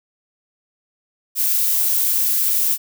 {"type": "noise", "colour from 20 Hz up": "violet", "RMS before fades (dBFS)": -18, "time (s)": [1.35, 2.78], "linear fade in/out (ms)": 50, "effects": []}